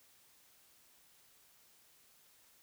silence, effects white hiss -66 dBFS RMS until 2.62 s

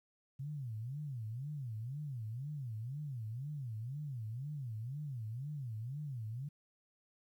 sine tone with vibrato, 127.8 Hz, C3, 40 cents flat, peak -39 dBFS, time 0.39-6.49 s, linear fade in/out 10 ms, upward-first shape sine, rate 2 Hz, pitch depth 290 cents each way, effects 12-bit

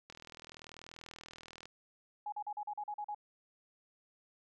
click train, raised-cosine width 0.2 ms, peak -32 dBFS, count 64, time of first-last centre 0.1-1.656 s, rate 40.5 Hz
sine tone bursts, 834 Hz, G#5, 7 cents sharp, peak -37 dBFS, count 9, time 2.26-3.147 s, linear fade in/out 5 ms, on 63 ms, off 40 ms
effects none

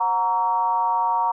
sine tone with frequency modulation, 932.3 Hz, A#5, in tune, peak -18 dBFS, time 0-1.32 s, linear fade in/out 10 ms, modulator 203 Hz, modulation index 0.74, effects none

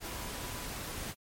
sine tone in noise, 987.8 Hz, B5, in tune, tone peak -51 dBFS, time 0.02-0.71 s, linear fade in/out 50 ms, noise pink, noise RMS -40 dBFS, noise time 0-1.15 s, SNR -14 dB, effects MP3 64 kbps

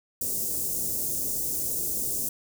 white band-stop noise, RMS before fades -29 dBFS, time 0.21-2.29 s, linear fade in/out 5 ms, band 510 to 6600 Hz, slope 24 dB/octave, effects none

